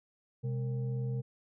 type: tone with frequency modulation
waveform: sine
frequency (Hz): 128.4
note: C3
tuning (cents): -32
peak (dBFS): -31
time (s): 0.43-1.22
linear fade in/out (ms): 20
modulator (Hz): 333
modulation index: 0.46
effects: none